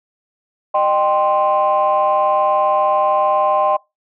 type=chord; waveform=sine; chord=C minor; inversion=first; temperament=equal with one note detuned; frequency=611.2 / 784 / 1046.5 Hz; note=Eb5 / G5 / C6; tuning=-31 / 0 / 0 cents; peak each=-16 dBFS; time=0.74-3.77 s; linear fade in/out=10 ms; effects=noise-tail reverb RT60 0.2 s tail -21 dB re dry + tanh soft clip ceiling -6 dBFS